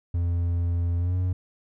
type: tone with pitch glide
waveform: triangle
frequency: 86.2 to 91.17 Hz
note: F2 to F#2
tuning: -22 to -25 cents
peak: -20 dBFS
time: 0.14-1.33 s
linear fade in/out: 5 ms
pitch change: +97 cents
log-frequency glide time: 0.98-1.16 s
effects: none